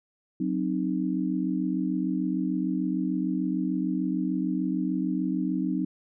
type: chord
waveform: sine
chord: C diminished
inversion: second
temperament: equal with one note detuned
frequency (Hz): 185 / 261.6 / 308.3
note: Gb3 / C4 / Eb4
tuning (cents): 0 / 0 / -16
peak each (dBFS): -29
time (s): 0.4-5.85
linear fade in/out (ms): 5
effects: none